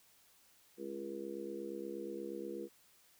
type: harmonic tone with a mistuned harmonic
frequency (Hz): 68.4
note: C#2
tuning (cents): -23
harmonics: 3 / 4 / 5 / 6 / 7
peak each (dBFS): -49 / -52 / -44 / -48 / -46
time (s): 0.77-2.69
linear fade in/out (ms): 50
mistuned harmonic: 3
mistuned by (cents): +16
effects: white hiss -67 dBFS RMS until 3.19 s